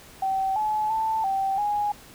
sine tone with pitch steps, 770 / 856 / 884 / 777 / 828 Hz, G5 / A5 / A5 / G5 / G#5, -31 / -48 / +8 / -16 / -5 cents, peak -22 dBFS, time 0.22-1.92 s, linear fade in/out 5 ms, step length 340 ms, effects pink hiss -48 dBFS RMS until 2.14 s

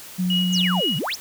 sine tone with vibrato, 181.7 Hz, F#3, 31 cents flat, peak -19 dBFS, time 0.18-0.81 s, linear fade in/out 20 ms, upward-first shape sine, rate 9.2 Hz, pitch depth 14 cents each way
sine tone with tremolo, 2900 Hz, F#7, 35 cents flat, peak -19 dBFS, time 0.3-0.99 s, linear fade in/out 2 ms, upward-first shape sine, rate 4 Hz, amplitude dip 60%
sine exponential two-way sweep, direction down then up, 7459 to 131.4 to 7459 Hz, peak -23 dBFS, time 0.52-1.16 s, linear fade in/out 20 ms, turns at 0.97 s
effects tanh soft clip ceiling -8 dBFS + white hiss -40 dBFS RMS until 1.2 s

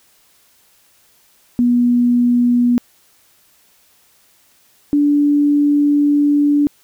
sine tone pair in turn, 242.6 / 290.5 Hz, B3 / D4, -31 / -19 cents, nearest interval minor third, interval 312 cents, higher second, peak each -10 dBFS, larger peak neither, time 1.59-2.78 / 4.93-6.67 s, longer second, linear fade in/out 0 ms, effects white hiss -54 dBFS RMS until 6.83 s

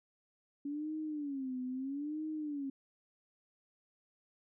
sine tone with vibrato, 281 Hz, C#4, 24 cents sharp, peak -36 dBFS, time 0.65-2.7 s, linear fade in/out 5 ms, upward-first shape sine, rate 0.77 Hz, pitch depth 180 cents each way, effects none

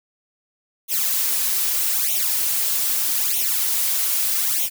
blue noise with flanger, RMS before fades -21 dBFS, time 0.88-4.7 s, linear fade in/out 50 ms, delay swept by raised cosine 0.31 to 5.41 ms, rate 0.8 Hz, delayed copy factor +0.85, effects none

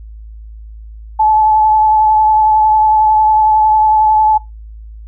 sine tone with vibrato, 863 Hz, A5, 34 cents flat, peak -7 dBFS, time 1.19-4.38 s, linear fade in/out 10 ms, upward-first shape sine, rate 11 Hz, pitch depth 18 cents each way, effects noise-tail reverb RT60 0.2 s tail -20 dB re dry + added 54 Hz sine -29 dBFS peak until 5.07 s

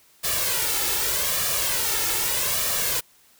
white noise with flanger, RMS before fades -24 dBFS, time 0.23-3.01 s, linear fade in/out 20 ms, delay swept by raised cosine 1.7 to 2.3 ms, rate 0.82 Hz, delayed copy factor +0.65, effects white hiss -57 dBFS RMS until 3.39 s

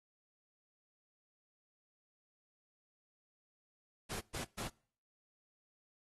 pink noise bursts, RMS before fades -42 dBFS, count 3, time 4.09-4.69 s, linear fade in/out 20 ms, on 120 ms, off 120 ms, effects noise-tail reverb RT60 0.5 s tail -25 dB re dry + AAC 32 kbps

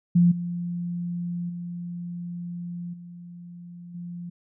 sine tone with level steps, 174.1 Hz, F3, 5 cents flat, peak -14 / -27 / -31 / -39 / -33 dBFS, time 0.15-4.3 s, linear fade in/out 10 ms, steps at 0.31 / 1.49 / 2.93 / 3.94 s, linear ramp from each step 10 ms, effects none

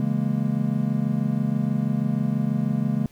triangle chord, A# half-diminished seventh, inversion first, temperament equal with one note detuned, 138.59 / 164.81 / 206.9 / 233.1 Hz, C#3 / E3 / G#3 / A#3, 0 / 0 / -6 / 0 cents, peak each -24 / -27 / -23 / -25 dBFS, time 0-3.06 s, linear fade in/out 2 ms, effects pink hiss -57 dBFS RMS until 3.11 s

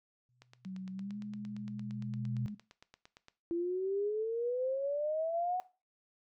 sine tone with exponential growth, 123.7 Hz, B2, 3 cents sharp, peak -32 dBFS, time 0.29-2.46 s, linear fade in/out 0 ms, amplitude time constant 470 ms
click train, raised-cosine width 0.2 ms, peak -36 dBFS, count 26, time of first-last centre 0.42-3.284 s, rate 8.73 Hz
sine tone with pitch glide, 187.8 to 208.4 Hz, F#3 to G#3, +26 to +6 cents, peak -39 dBFS, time 0.65-2.55 s, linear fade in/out 10 ms, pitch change +180 cents, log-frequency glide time 0.92-1.18 s
sine exponential sweep, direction up, 335.5 to 740 Hz, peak -31 dBFS, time 3.51-5.6 s, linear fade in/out 0 ms
effects noise-tail reverb RT60 0.3 s tail -17 dB re dry

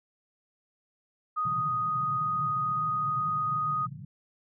sine tone, 1244.5 Hz, D#6, in tune, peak -26 dBFS, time 1.36-3.87 s, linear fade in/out 20 ms
white band-pass noise, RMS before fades -40 dBFS, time 1.45-4.05 s, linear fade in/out 5 ms, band 120 to 160 Hz, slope 48 dB/octave
effects none

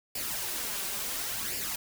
white noise with flanger, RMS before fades -34 dBFS, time 0.15-1.76 s, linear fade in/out 5 ms, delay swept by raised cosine 0.4 to 5.2 ms, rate 0.71 Hz, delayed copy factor +0.6, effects none

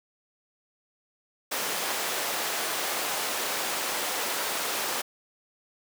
pink high-pass noise, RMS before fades -30 dBFS, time 1.51-5.02 s, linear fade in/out 10 ms, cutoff 500 Hz, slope 12 dB/octave, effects none

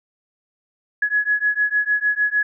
sine beating tone pair, 1682 / 1688.6 Hz, G#6 / G#6, +22 / +28 cents, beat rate 6.6 Hz, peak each -20 dBFS, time 1.02-2.43 s, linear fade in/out 5 ms, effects none

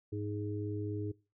harmonic tone, 103.83 Hz, G#2, in tune, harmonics 1 / 3 / 4, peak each -37 / -40 / -41 dBFS, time 0.12-1.12 s, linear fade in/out 10 ms, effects noise-tail reverb RT60 0.3 s tail -21 dB re dry

